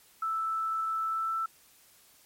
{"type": "tone with pitch glide", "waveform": "sine", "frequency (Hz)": [1318.5, 1328.4], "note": ["E6", "E6"], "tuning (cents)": [0, 13], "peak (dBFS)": -28, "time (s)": [0.22, 1.46], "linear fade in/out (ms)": 5, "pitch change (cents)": 13, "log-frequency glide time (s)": [1.08, 1.34], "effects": ["white hiss -60 dBFS RMS until 2.25 s", "MP3 64 kbps"]}